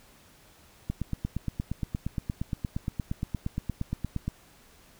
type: click train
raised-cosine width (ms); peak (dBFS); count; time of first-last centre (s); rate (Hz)
5; -17; 30; 0.9-4.28; 8.58
effects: pink hiss -57 dBFS RMS until 4.99 s